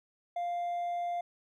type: tone with hard clipping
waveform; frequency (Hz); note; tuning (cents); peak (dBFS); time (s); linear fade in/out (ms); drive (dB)
sine; 698.5; F5; 0; -32; 0.36-1.21; 5; 2
effects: none